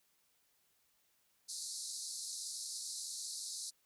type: band-pass noise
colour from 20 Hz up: pink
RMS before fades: -44 dBFS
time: 1.48-3.71 s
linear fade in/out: 20 ms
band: 4000 to 11000 Hz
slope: 96 dB/octave
effects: white hiss -75 dBFS RMS until 3.85 s